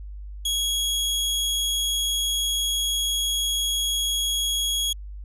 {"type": "tone", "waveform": "sawtooth", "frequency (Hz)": 3322, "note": "G#7", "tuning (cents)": 0, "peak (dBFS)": -19, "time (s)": [0.45, 4.93], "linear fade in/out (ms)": 5, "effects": ["added 50 Hz sine -34 dBFS peak until 5.24 s", "resampled to 32000 Hz"]}